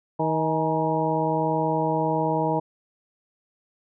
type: harmonic tone with a mistuned harmonic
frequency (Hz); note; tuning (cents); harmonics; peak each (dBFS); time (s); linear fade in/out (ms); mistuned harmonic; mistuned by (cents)
158.2; D#3; +29; 1 / 2 / 3 / 4 / 5 / 6; -28 / -28 / -28 / -28 / -28 / -28; 0.19-2.6; 10; 5; +83
effects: none